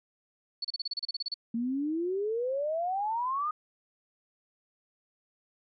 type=tone bursts; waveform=sine; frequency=4435 Hz; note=C#8; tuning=in tune; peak=-30 dBFS; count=13; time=0.62-1.342 s; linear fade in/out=5 ms; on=26 ms; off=32 ms
type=exponential sweep; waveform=sine; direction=up; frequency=225.8 to 1253 Hz; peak=-28 dBFS; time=1.54-3.51 s; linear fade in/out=5 ms
effects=none